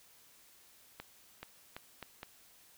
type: accelerating click train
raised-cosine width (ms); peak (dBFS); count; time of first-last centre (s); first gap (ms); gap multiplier
0.3; -27; 5; 1-2.231; 430; 0.78
effects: white hiss -62 dBFS RMS until 2.77 s